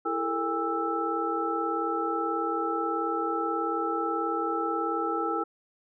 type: tone cluster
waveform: sine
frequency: 332.5 / 416.7 / 455.1 / 809 / 1320 Hz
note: E4 / G#4 / A#4 / G#5 / E6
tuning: +15 / +6 / -42 / -46 / +2 cents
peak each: -32 / -38 / -33 / -33 / -30 dBFS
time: 0.05-5.44 s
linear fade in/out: 10 ms
effects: none